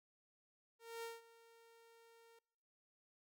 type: tone with ADSR envelope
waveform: sawtooth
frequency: 460.3 Hz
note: A#4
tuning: 22 cents flat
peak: -40 dBFS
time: 0.79-2.39 s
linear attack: 240 ms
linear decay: 180 ms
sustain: -20 dB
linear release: 4 ms
effects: noise-tail reverb RT60 1.0 s tail -24 dB re dry